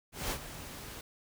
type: noise with ADSR envelope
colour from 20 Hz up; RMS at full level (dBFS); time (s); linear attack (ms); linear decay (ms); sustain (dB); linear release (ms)
pink; -33; 0.12-1.01; 190; 64; -12; 3
effects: none